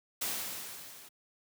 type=noise with level ramp; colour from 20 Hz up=white; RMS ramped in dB=-33 to -53 dBFS; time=0.21-1.09 s; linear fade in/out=10 ms; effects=high-pass 100 Hz 12 dB/octave